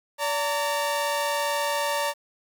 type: tone pair together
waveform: sawtooth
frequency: 576 / 914.3 Hz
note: D5 / A#5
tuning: -34 / -34 cents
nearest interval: minor sixth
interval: 800 cents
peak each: -23 dBFS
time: 0.18-2.14 s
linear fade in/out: 50 ms
effects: 9-bit